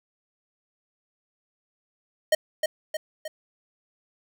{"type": "tone with echo", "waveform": "square", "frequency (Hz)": 622.3, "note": "D#5", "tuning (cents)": 0, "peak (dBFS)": -17, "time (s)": [2.32, 2.35], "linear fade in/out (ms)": 5, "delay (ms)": 310, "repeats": 3, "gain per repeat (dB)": -5, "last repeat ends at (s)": 3.28, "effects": []}